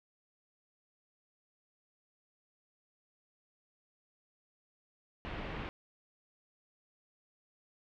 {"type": "low-pass noise", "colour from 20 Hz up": "pink", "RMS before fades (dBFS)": -41, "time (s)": [5.25, 5.69], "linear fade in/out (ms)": 0, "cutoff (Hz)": 3000, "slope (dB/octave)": 24, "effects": []}